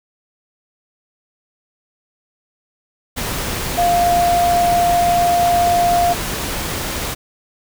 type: tone in noise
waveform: sine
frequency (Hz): 698.5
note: F5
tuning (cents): 0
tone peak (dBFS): -12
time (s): 3.77-6.14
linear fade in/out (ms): 20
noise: pink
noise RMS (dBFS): -23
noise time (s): 3.16-7.15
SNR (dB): +8
effects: none